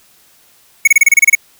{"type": "tone bursts", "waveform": "square", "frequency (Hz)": 2217, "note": "C#7", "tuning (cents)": 0, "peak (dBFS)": -4, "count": 10, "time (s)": [0.85, 1.352], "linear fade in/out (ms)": 5, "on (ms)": 25, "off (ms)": 28, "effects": ["white hiss -49 dBFS RMS until 1.59 s"]}